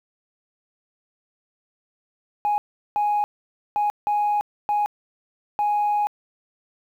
sine tone bursts at uneven times, 830.6 Hz, G#5, in tune, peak -17 dBFS, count 6, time 2.45-2.58 / 2.96-3.24 / 3.76-3.9 / 4.07-4.41 / 4.69-4.86 / 5.59-6.07 s, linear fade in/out 0 ms, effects tanh soft clip ceiling -16 dBFS + 9-bit

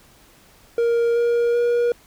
triangle tone with pitch steps, 468.3 / 472.9 / 477.6 Hz, A#4 / A#4 / A#4, +8 / +25 / +42 cents, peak -14 dBFS, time 0.78-1.92 s, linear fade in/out 2 ms, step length 380 ms, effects pink hiss -52 dBFS RMS until 2.06 s

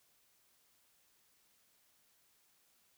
silence, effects white hiss -72 dBFS RMS until 2.97 s

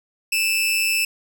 sawtooth tone with amplitude modulation, 2637 Hz, E7, in tune, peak -12 dBFS, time 0.32-1.05 s, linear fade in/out 5 ms, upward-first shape sine, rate 197 Hz, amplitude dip 65%, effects none

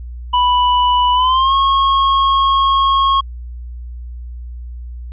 square tone with pitch glide, 988 to 1089.9 Hz, B5 to C#6, 0 to -30 cents, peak -11 dBFS, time 0.33-3.21 s, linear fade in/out 10 ms, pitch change +170 cents, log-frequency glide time 1.13-1.54 s, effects added 60 Hz sine -26 dBFS peak until 5.12 s + resampled to 8000 Hz

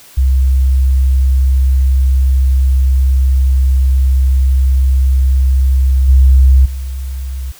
sine tone with level steps, 65.8 Hz, C2, 10 cents sharp, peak -7 / -3 / -18 dBFS, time 0.17-7.52 s, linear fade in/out 10 ms, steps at 6.08 / 6.65 s, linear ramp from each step 10 ms, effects white hiss -40 dBFS RMS until 7.59 s

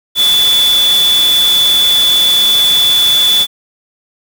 sine tone in noise, 3462 Hz, A7, 29 cents flat, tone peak -7 dBFS, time 0.15-3.47 s, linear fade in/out 50 ms, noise white, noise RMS -19 dBFS, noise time 0.15-3.47 s, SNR +9 dB, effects none

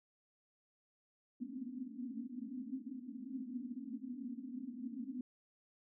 pink band-pass noise, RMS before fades -45 dBFS, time 1.4-5.21 s, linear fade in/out 2 ms, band 230 to 270 Hz, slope 96 dB/octave, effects none

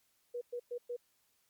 sine tone bursts, 484.2 Hz, B4, 34 cents flat, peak -36 dBFS, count 4, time 0.34-0.966 s, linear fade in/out 10 ms, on 74 ms, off 110 ms, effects white hiss -74 dBFS RMS until 1.49 s + MP3 96 kbps

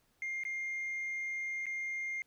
sine tone with dropouts, 2115 Hz, C7, 18 cents sharp, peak -33 dBFS, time 0.22-2.22 s, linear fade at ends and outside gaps 1 ms, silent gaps 0.436-0.451 / 1.657-1.666 s, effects tanh soft clip ceiling -33 dBFS + pink hiss -73 dBFS RMS until 2.26 s

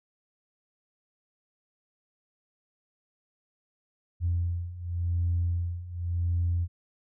sine beating tone pair, 86 / 86.9 Hz, F2 / F2, -26 / -8 cents, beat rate 0.9 Hz, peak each -30 / -27 dBFS, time 4.2-6.68 s, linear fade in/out 50 ms, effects tanh soft clip ceiling -19 dBFS

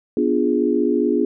sine chord, B diminished seventh, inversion none, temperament equal, 246.9 / 293.7 / 349.2 / 415.3 Hz, B3 / D4 / F4 / Ab4, 0 / 0 / 0 / 0 cents, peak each -21 dBFS, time 0.17-1.25 s, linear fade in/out 2 ms, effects none

